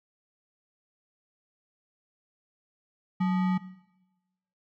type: tone with sample-and-hold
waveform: sine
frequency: 185 Hz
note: F#3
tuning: in tune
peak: -22 dBFS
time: 3.2-3.58 s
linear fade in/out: 10 ms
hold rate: 1050 Hz
effects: noise-tail reverb RT60 1.0 s tail -18 dB re dry + low-pass 2000 Hz 12 dB/octave